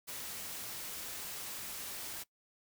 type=noise; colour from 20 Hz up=white; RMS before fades=-43 dBFS; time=0.07-2.24 s; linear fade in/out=20 ms; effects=noise-tail reverb RT60 0.1 s tail -20 dB re dry